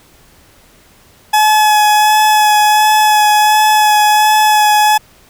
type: tone with vibrato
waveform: 40% pulse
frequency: 850 Hz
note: G#5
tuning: 40 cents sharp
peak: -6 dBFS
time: 1.33-4.98 s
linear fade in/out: 10 ms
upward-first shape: sine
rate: 1.4 Hz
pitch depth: 14 cents each way
effects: pink hiss -46 dBFS RMS until 5.29 s